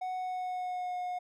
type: tone with pitch glide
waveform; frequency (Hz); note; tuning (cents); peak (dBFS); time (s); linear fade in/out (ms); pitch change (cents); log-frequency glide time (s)
triangle; 740 to 722.3; F#5 to F#5; 0 to -42; -31; 0.01-1.19; 10; -42; 0.15-0.96
effects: none